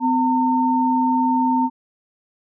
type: tone pair together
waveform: sine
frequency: 255.1 / 909.1 Hz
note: C4 / A#5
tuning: -44 / -44 cents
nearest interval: octave + minor seventh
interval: 2200 cents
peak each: -18 dBFS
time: 0-1.7 s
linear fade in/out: 50 ms
effects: none